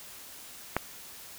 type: click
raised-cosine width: 0.5 ms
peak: -10 dBFS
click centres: 0.766 s
effects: white hiss -47 dBFS RMS until 1.38 s

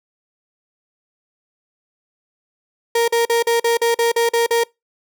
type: tone bursts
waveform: 35% pulse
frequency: 466.2 Hz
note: A#4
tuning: in tune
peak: -12 dBFS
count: 10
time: 2.95-4.637 s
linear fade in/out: 5 ms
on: 130 ms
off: 43 ms
effects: noise-tail reverb RT60 0.2 s tail -25 dB re dry

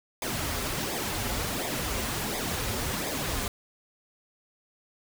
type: noise with flanger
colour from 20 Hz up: pink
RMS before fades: -31 dBFS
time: 0.22-3.48 s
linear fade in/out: 2 ms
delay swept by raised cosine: 0.69 to 6.49 ms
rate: 1.4 Hz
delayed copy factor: -0.7
effects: none

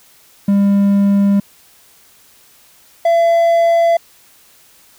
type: tone pair in turn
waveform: triangle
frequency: 200 / 674.3 Hz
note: G3 / E5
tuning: +35 / +39 cents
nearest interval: octave + major sixth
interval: 2104 cents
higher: second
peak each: -7 dBFS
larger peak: neither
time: 0.48-1.4 / 3.05-3.97 s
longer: neither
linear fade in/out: 5 ms
effects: white hiss -48 dBFS RMS until 4.98 s

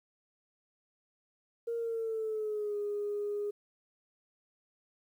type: tone with pitch glide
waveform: sine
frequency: 465.4 to 412.2 Hz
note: A#4 to G#4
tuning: -3 to -13 cents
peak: -31 dBFS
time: 1.67-3.51 s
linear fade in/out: 10 ms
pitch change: -210 cents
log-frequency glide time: 1.77-2.76 s
effects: tanh soft clip ceiling -27 dBFS + 11-bit

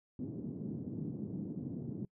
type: band-pass noise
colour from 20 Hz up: white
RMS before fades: -41 dBFS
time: 0.19-2.05 s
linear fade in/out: 2 ms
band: 120 to 280 Hz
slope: 24 dB/octave
effects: noise-tail reverb RT60 0.1 s tail -26 dB re dry

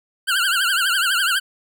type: tone with vibrato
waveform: 25% pulse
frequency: 1480 Hz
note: F#6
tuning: in tune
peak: -13 dBFS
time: 0.27-1.4 s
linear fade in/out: 20 ms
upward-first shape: triangle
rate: 12 Hz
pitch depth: 170 cents each way
effects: none

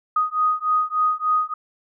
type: beating tone pair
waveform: sine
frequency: 1244.5 / 1247.9 Hz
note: D#6 / D#6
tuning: 0 / +5 cents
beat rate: 3.4 Hz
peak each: -21 dBFS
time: 0.16-1.54 s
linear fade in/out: 5 ms
effects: none

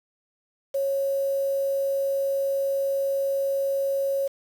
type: tone with quantisation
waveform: sine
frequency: 550 Hz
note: C#5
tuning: 14 cents flat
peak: -22 dBFS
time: 0.74-4.28 s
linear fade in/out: 10 ms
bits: 7
effects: none

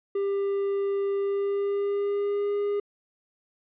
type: tone with pitch glide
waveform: triangle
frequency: 397.4 to 408.3 Hz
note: G4 to G#4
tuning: +24 to -29 cents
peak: -22 dBFS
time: 0.15-2.8 s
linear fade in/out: 5 ms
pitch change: +47 cents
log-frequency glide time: 1.18-2.55 s
effects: resampled to 8000 Hz

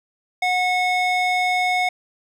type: tone with band-pass filter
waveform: square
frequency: 730 Hz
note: F#5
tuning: 24 cents flat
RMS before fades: -20 dBFS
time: 0.42-1.89 s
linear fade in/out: 5 ms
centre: 1900 Hz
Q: 1.1
effects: none

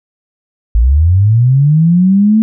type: linear sweep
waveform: sine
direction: up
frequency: 51.91 to 223.3 Hz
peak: -5 dBFS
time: 0.75-2.42 s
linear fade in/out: 0 ms
effects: none

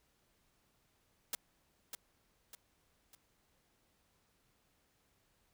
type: noise with echo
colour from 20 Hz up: white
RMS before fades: -37 dBFS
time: 1.33-1.35 s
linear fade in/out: 2 ms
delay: 600 ms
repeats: 3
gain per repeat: -7 dB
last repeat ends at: 3.15 s
effects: pink hiss -75 dBFS RMS until 5.53 s

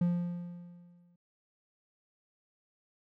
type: tone with exponential decay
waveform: triangle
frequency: 174.61 Hz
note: F3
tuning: in tune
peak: -22 dBFS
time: 0.01-1.16 s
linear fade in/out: 5 ms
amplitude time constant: 250 ms
effects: none

